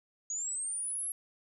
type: linear sweep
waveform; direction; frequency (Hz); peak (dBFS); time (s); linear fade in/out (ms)
sine; up; 6645 to 11290; -33; 0.3-1.12; 2
effects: none